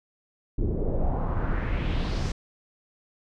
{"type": "noise with low-pass filter sweep", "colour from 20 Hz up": "brown", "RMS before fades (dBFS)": -26, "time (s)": [0.58, 2.32], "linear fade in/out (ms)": 5, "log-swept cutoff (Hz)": [310, 6500], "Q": 2.2, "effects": []}